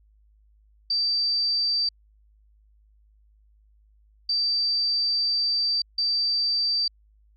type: tone bursts at uneven times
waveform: sine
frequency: 4658 Hz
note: D8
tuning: 15 cents flat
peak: -21 dBFS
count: 3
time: 0.9-1.89 / 4.29-5.82 / 5.98-6.88 s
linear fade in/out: 5 ms
effects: added 52 Hz sine -56 dBFS peak until 7.36 s